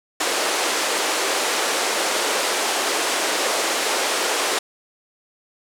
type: band-pass noise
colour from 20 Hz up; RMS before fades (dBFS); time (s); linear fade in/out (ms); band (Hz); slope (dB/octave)
pink; -22; 0.2-4.59; 5; 370 to 10000; 24
effects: none